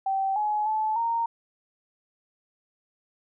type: tone with pitch steps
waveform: sine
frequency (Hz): 775 / 844 / 867 / 925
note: G5 / G#5 / A5 / A#5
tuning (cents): -20 / +28 / -26 / -14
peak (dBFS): -23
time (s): 0.06-1.26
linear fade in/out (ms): 5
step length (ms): 300
effects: none